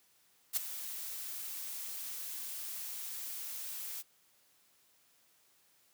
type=noise with ADSR envelope; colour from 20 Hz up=blue; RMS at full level=-29 dBFS; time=0.53-4.03 s; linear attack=38 ms; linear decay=9 ms; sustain=-13 dB; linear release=29 ms; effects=white hiss -69 dBFS RMS until 5.93 s + high-pass 80 Hz 12 dB/octave